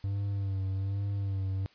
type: tone with vibrato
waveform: triangle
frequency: 98 Hz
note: G2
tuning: in tune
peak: -27 dBFS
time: 0.04-1.66 s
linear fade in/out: 0 ms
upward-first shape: sine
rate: 1.2 Hz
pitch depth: 42 cents each way
effects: white hiss -61 dBFS RMS until 1.74 s + resampled to 11025 Hz